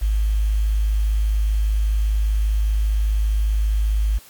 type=tone with quantisation; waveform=sine; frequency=52.5 Hz; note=G#1; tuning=19 cents sharp; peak=-16 dBFS; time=0.01-4.19 s; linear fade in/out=20 ms; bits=7; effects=white hiss -47 dBFS RMS until 4.29 s + Opus 48 kbps